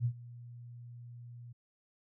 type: tone with ADSR envelope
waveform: sine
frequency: 120 Hz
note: B2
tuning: 49 cents flat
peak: -26 dBFS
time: 0-1.53 s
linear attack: 51 ms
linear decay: 75 ms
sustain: -20 dB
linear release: 12 ms
effects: none